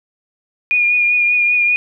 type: tone with vibrato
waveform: sine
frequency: 2437 Hz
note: D#7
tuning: 37 cents flat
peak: -11 dBFS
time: 0.71-1.76 s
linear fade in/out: 0 ms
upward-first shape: triangle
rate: 5.1 Hz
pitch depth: 28 cents each way
effects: none